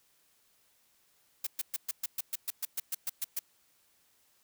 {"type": "noise bursts", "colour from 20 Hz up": "blue", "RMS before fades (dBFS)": -33, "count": 14, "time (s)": [1.44, 3.392], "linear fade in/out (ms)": 5, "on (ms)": 28, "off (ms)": 120, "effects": ["white hiss -69 dBFS RMS until 4.43 s"]}